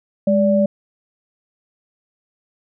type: tone pair together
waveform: sine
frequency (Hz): 205.4 / 581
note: G#3 / D5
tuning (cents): -19 / -19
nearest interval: octave + tritone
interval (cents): 1800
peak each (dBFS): -15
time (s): 0.27-0.66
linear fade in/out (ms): 5
effects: none